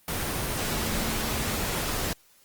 sine tone in noise, 222.4 Hz, A3, 19 cents sharp, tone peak -36 dBFS, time 0.71-1.57 s, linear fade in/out 2 ms, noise pink, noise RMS -29 dBFS, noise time 0.08-2.13 s, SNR -10 dB, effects white hiss -60 dBFS RMS until 2.44 s + Opus 24 kbps

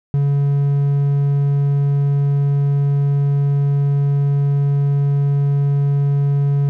triangle tone, 141.4 Hz, C#3, 35 cents sharp, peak -11 dBFS, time 0.14-6.69 s, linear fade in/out 0 ms, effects none

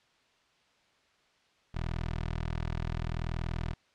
15% pulse tone with notch filter, 40.64 Hz, E1, 24 cents flat, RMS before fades -34 dBFS, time 1.74-3.74 s, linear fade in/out 10 ms, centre 460 Hz, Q 1.7, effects white hiss -67 dBFS RMS until 3.94 s + low-pass 4000 Hz 12 dB/octave

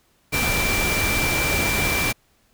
sine tone in noise, 2349 Hz, D7, in tune, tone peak -23 dBFS, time 0.32-2.13 s, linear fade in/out 20 ms, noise pink, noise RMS -23 dBFS, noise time 0.32-2.13 s, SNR -3 dB, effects pink hiss -62 dBFS RMS until 2.53 s

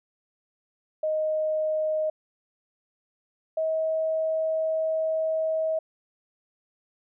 sine tone pair in turn, 622.3 / 637.6 Hz, D#5 / D#5, 0 / +42 cents, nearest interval unison, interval 42 cents, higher second, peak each -23 dBFS, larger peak neither, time 1.03-2.1 / 3.57-5.79 s, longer second, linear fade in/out 5 ms, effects none

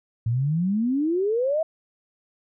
sine exponential sweep, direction up, 110 to 659.3 Hz, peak -20 dBFS, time 0.26-1.63 s, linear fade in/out 5 ms, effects none

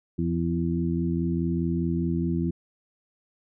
harmonic tone with a mistuned harmonic, 84.8 Hz, E2, 50 cents sharp, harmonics 1 / 2 / 3 / 4, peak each -31 / -26 / -30 / -30 dBFS, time 0.18-2.51 s, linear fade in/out 10 ms, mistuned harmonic 4, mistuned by -21 cents, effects none

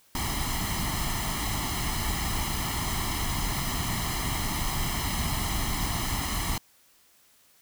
pink noise with comb filter, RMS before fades -29 dBFS, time 0.15-6.58 s, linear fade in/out 2 ms, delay 0.98 ms, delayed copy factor +0.75, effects white hiss -61 dBFS RMS until 7.61 s

